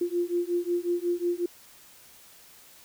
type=beating tone pair; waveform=sine; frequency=346.5 / 352 Hz; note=F4 / F4; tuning=-14 / +14 cents; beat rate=5.5 Hz; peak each=-28 dBFS; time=0.01-1.46 s; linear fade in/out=5 ms; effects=white hiss -53 dBFS RMS until 2.84 s